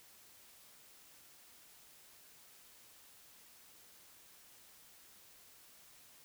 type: silence
effects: white hiss -61 dBFS RMS until 6.24 s